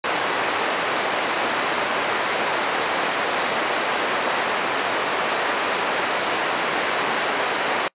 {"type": "band-pass noise", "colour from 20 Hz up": "pink", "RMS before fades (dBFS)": -23, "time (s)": [0.04, 7.88], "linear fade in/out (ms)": 2, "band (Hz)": [490, 2600], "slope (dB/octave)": 12, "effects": ["noise-tail reverb RT60 0.1 s tail -26 dB re dry", "resampled to 8000 Hz"]}